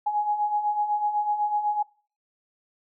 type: beating tone pair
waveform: sine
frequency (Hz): 829 / 837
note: G#5 / G#5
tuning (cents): -3 / +13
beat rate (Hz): 8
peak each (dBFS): -30 / -23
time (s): 0.06-1.83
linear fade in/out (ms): 10
effects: noise-tail reverb RT60 0.4 s tail -23 dB re dry